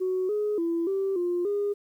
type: tone with pitch steps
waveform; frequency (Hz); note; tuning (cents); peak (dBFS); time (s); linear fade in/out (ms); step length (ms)
sine; 371.4 / 419.3 / 335.8 / 388.7 / 351.9 / 407.9; F#4 / G#4 / E4 / G4 / F4 / G#4; +7 / +17 / +32 / -15 / +13 / -31; -23; 0-1.74; 20; 290
effects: tanh soft clip ceiling -20 dBFS + 10-bit